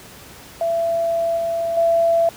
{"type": "tone with level steps", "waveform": "sine", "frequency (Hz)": 670, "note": "E5", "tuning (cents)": 28, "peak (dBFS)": [-17, -19, -13], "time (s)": [0.61, 2.29], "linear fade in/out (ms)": 2, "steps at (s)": [1.37, 1.77], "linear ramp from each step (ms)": 5, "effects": ["pink hiss -41 dBFS RMS until 2.36 s", "high-pass 60 Hz 12 dB/octave"]}